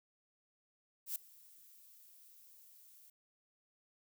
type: noise with ADSR envelope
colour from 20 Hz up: violet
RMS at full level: -37 dBFS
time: 1.06-3.1 s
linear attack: 97 ms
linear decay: 4 ms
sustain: -24 dB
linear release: 3 ms
effects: none